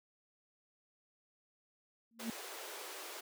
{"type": "tone with exponential growth", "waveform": "sine", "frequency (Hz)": 228.7, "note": "A#3", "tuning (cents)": -33, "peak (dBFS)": -33, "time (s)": [2.11, 2.3], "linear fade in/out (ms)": 2, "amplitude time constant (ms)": 41}
{"type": "high-pass noise", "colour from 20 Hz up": "pink", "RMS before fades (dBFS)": -47, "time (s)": [2.19, 3.21], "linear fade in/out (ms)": 10, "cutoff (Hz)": 350, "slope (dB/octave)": 48}
{"effects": []}